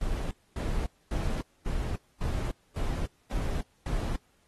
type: noise bursts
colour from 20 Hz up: brown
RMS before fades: -30 dBFS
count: 8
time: 0.01-4.16 s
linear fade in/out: 2 ms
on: 300 ms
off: 250 ms
effects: pink hiss -68 dBFS RMS until 4.47 s + AAC 32 kbps